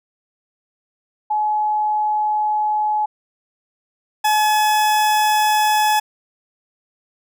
sine / 40% pulse tone pair in turn, 849 / 852.2 Hz, G#5 / G#5, +38 / +44 cents, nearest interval unison, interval 6 cents, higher second, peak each -16 / -13 dBFS, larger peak second, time 1.3-3.06 / 4.24-6 s, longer neither, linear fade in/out 10 ms, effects none

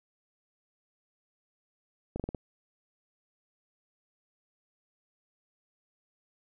slowing click train, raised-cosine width 2 ms, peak -21 dBFS, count 5, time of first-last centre 2.16-2.347 s, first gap 37 ms, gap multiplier 1.16, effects none

